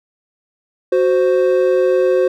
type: tone pair together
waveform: triangle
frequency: 370.3 / 522 Hz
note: F#4 / C5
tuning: +1 / -4 cents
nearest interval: tritone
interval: 595 cents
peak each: -12 dBFS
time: 0.92-2.28 s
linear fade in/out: 5 ms
effects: none